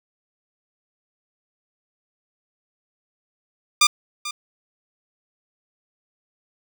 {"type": "tone with echo", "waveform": "10% pulse", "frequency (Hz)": 1200, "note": "D6", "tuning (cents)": 37, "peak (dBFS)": -4, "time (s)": [3.81, 3.87], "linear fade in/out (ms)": 5, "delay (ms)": 440, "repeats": 1, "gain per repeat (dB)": -15, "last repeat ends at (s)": 4.31, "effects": []}